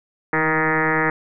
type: tone with frequency modulation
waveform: sine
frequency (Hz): 1097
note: C#6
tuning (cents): -18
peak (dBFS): -16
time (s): 0.33-1.1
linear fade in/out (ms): 2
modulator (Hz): 156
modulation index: 5.9
effects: none